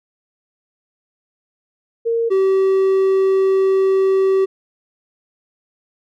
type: tone pair in turn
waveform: sine / triangle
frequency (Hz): 461.4 / 384.1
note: A#4 / G4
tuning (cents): -18 / -35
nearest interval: minor third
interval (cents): 317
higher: first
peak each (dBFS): -15 / -10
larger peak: second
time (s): 2.05-2.3 / 2.3-4.46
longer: second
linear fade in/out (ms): 20
effects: none